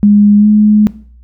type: tone with pitch glide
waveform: sine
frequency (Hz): 206.1 to 211.2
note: G#3 to G#3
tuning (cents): -13 to +29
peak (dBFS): -3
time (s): 0.03-0.87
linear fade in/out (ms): 0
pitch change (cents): +42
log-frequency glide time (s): 0.38-0.47
effects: noise-tail reverb RT60 0.5 s tail -19 dB re dry + added 60 Hz sine -36 dBFS peak until 1.23 s